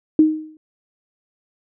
sine tone with exponential decay, 311.4 Hz, D#4, 2 cents sharp, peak -6 dBFS, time 0.19-0.57 s, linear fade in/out 2 ms, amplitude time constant 82 ms, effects none

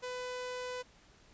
sawtooth tone, 500 Hz, B4, 21 cents sharp, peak -34 dBFS, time 0.02-0.83 s, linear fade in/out 20 ms, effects pink hiss -62 dBFS RMS until 1.33 s + resampled to 16000 Hz

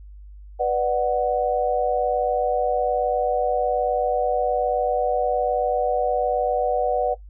sine chord, B minor, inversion none, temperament just, 493.9 / 592.7 / 740.8 Hz, B4 / D5 / F#5, 0 / +16 / +2 cents, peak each -23 / -24 / -22 dBFS, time 0.59-7.15 s, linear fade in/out 20 ms, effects noise-tail reverb RT60 0.1 s tail -17 dB re dry + added 50 Hz sine -39 dBFS peak until 7.29 s

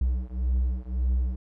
triangle beating tone pair, 61.74 / 63.54 Hz, B1 / B1, 0 / +50 cents, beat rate 1.8 Hz, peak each -24 / -25 dBFS, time 0.01-1.36 s, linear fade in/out 5 ms, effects none

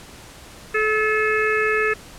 harmonic tone, 431.6 Hz, A4, 33 cents flat, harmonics 1 / 3 / 4 / 5 / 6, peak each -21 / -25 / -22 / -27 / -27 dBFS, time 0.74-1.94 s, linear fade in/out 10 ms, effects pink hiss -42 dBFS RMS until 2.18 s + low-pass 11000 Hz 12 dB/octave

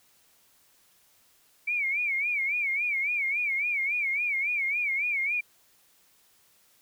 sine tone with vibrato, 2284 Hz, D7, 49 cents flat, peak -25 dBFS, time 1.67-5.41 s, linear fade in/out 10 ms, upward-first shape sine, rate 3.6 Hz, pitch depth 130 cents each way, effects white hiss -63 dBFS RMS until 6.81 s

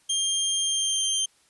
20% pulse tone with pitch glide, 3196 to 3152 Hz, G7 to G7, +33 to +9 cents, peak -17 dBFS, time 0.09-1.26 s, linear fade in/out 10 ms, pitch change -24 cents, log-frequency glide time 0.62-1.07 s, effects white hiss -62 dBFS RMS until 1.49 s + resampled to 24000 Hz

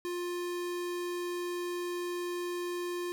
square tone, 352.3 Hz, F4, 15 cents sharp, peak -34 dBFS, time 0.05-3.12 s, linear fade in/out 0 ms, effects none

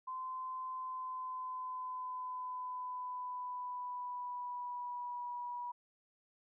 sine tone with pitch glide, 1030 to 972.2 Hz, C6 to B5, -28 to -28 cents, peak -39 dBFS, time 0.07-5.72 s, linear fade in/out 10 ms, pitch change -100 cents, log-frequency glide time 0.73-5.3 s, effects none

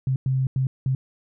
sine tone bursts at uneven times, 131.7 Hz, C3, 12 cents sharp, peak -19 dBFS, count 4, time 0.07-0.16 / 0.26-0.47 / 0.56-0.67 / 0.86-0.95 s, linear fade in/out 2 ms, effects none

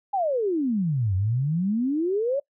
sine exponential two-way sweep, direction down then up, 830.6 to 90.6 to 581 Hz, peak -21 dBFS, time 0.13-2.4 s, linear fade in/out 10 ms, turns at 1.15 s, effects noise-tail reverb RT60 0.1 s tail -21 dB re dry

